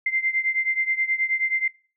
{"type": "beating tone pair", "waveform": "sine", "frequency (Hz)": [2083, 2092.4], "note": ["C7", "C7"], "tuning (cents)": [-8, -1], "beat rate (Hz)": 9.4, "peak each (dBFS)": [-23, -25], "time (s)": [0.06, 1.68], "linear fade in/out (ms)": 5, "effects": ["noise-tail reverb RT60 0.4 s tail -23 dB re dry"]}